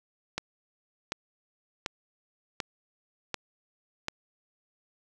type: click train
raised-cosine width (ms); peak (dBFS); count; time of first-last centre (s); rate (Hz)
0.2; -13; 6; 0.38-4.084; 1.35
effects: none